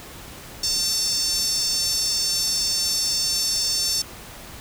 5% pulse tone with high-pass filter, 898 Hz, A5, 35 cents sharp, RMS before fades -23 dBFS, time 0.63-4.02 s, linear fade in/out 5 ms, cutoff 5100 Hz, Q 5, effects pink hiss -40 dBFS RMS until 4.6 s

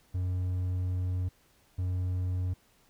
triangle tone pair in turn, 91.1 / 91.1 Hz, F#2 / F#2, -26 / -26 cents, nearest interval unison, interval 0 cents, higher neither, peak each -26 dBFS, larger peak neither, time 0.14-1.29 / 1.78-2.54 s, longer first, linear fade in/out 10 ms, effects pink hiss -65 dBFS RMS until 2.89 s

